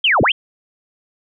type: linear two-way sweep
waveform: sine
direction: down then up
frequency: 3309 to 51.91 to 3309 Hz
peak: -11 dBFS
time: 0.04-0.32 s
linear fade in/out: 5 ms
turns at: 0.22 s
effects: none